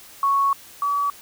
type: tone pair in turn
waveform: sine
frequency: 1108.7 / 1141.8 Hz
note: C#6 / D6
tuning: 0 / -49 cents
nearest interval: minor second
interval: 51 cents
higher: second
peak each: -16 / -19 dBFS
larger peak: first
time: 0.23-0.53 / 0.82-1.1 s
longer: first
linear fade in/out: 2 ms
effects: white hiss -45 dBFS RMS until 1.21 s

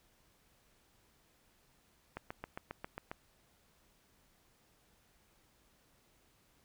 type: click train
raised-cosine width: 0.5 ms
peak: -26 dBFS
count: 8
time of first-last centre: 2.17-3.115 s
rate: 7.41 Hz
effects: pink hiss -70 dBFS RMS until 6.64 s

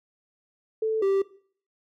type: tone pair in turn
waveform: sine / triangle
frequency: 440 / 390.6 Hz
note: A4 / G4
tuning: 0 / -6 cents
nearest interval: major second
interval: 206 cents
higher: first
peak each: -22 / -18 dBFS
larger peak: second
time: 0.82-1.02 / 1.02-1.22 s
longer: neither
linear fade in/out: 5 ms
effects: noise-tail reverb RT60 0.5 s tail -18 dB re dry

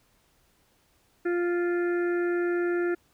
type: harmonic tone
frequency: 349.2 Hz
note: F4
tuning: in tune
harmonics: 1 / 2 / 4 / 5 / 6 / 7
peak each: -24 / -40 / -36 / -38 / -48 / -51 dBFS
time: 1.25-2.95 s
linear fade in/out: 10 ms
effects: pink hiss -66 dBFS RMS until 3.13 s

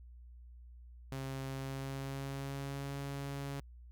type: tone with pitch glide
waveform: sawtooth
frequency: 134.3 to 139.6 Hz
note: C3 to C#3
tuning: +46 to +13 cents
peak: -35 dBFS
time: 1.12-3.6 s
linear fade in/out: 0 ms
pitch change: +67 cents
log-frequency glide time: 1.5-2.98 s
effects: added 60 Hz sine -51 dBFS peak until 3.91 s

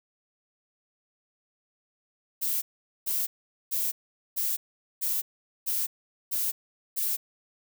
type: noise bursts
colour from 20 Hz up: violet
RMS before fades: -28 dBFS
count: 8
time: 2.41-7.17 s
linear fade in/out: 20 ms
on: 210 ms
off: 440 ms
effects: none

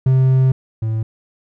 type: tone pair in turn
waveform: triangle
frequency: 131 / 110.78 Hz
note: C3 / A2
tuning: +2 / +12 cents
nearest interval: minor third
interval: 290 cents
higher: first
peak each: -8 / -15 dBFS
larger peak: first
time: 0.06-0.52 / 0.82-1.03 s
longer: first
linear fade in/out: 5 ms
effects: none

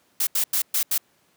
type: noise bursts at uneven times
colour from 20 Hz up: blue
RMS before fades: -22 dBFS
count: 5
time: 0.2-0.27 / 0.35-0.44 / 0.53-0.62 / 0.74-0.83 / 0.91-0.98 s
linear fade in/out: 5 ms
effects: pink hiss -63 dBFS RMS until 1.36 s + high-pass 150 Hz 12 dB/octave

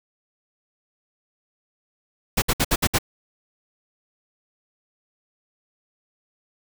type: noise bursts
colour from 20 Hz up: pink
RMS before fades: -19 dBFS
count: 6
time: 2.37-2.986 s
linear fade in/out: 10 ms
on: 51 ms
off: 62 ms
effects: none

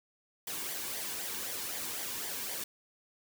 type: noise with flanger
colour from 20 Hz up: white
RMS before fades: -38 dBFS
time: 0.47-2.64 s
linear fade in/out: 5 ms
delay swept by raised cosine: 0.74 to 1.58 ms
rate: 3.9 Hz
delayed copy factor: -0.55
effects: none

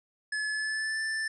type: tone with pitch glide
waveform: square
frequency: 1714 to 1765.2 Hz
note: A6 to A6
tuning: -46 to +5 cents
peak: -30 dBFS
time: 0.32-1.28 s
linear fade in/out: 5 ms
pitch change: +51 cents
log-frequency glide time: 0.5-1.01 s
effects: resampled to 22050 Hz

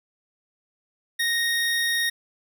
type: tone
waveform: 25% pulse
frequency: 1863 Hz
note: A#6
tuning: 2 cents flat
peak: -18 dBFS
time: 1.19-2.1 s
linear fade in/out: 10 ms
effects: none

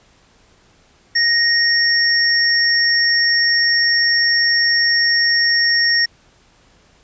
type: tone pair together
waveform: sine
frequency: 1864.7 / 5485 Hz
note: A#6 / F8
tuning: 0 / -32 cents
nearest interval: octave + perfect fifth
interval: 1868 cents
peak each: -15 dBFS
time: 1.15-6.06 s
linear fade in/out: 10 ms
effects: pink hiss -53 dBFS RMS until 7.03 s + resampled to 16000 Hz

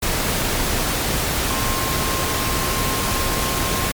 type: tone in noise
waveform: sine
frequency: 1062 Hz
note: C6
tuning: 25 cents sharp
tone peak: -28 dBFS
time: 1.5-3.9 s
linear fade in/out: 10 ms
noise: pink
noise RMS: -21 dBFS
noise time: 0.02-3.92 s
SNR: -10 dB
effects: MP3 96 kbps

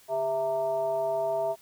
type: tone with frequency modulation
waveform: sine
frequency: 659.3 Hz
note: E5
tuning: in tune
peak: -25 dBFS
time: 0.08-1.56 s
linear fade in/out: 50 ms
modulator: 257 Hz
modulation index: 0.69
effects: white hiss -57 dBFS RMS until 1.61 s

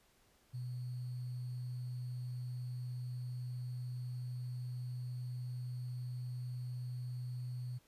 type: tone with sample-and-hold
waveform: sine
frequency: 124.4 Hz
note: B2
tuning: 13 cents sharp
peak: -39 dBFS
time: 0.53-7.79 s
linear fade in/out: 20 ms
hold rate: 4410 Hz
effects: pink hiss -70 dBFS RMS until 7.87 s + resampled to 32000 Hz

